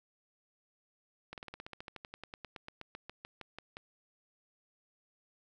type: slowing click train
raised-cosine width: 0.3 ms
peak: -28 dBFS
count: 25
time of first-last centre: 1.33-3.769 s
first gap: 48 ms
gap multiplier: 1.06
effects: none